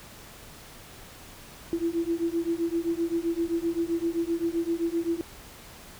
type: beating tone pair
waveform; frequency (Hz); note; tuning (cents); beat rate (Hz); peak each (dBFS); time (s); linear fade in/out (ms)
sine; 331.9 / 339.6; E4 / F4; +12 / -48; 7.7; -28; 1.73-5.21; 0
effects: pink hiss -47 dBFS RMS until 5.99 s